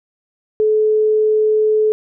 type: tone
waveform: sine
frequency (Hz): 430.5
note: A4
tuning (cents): -38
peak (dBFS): -11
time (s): 0.6-1.92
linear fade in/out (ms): 0
effects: none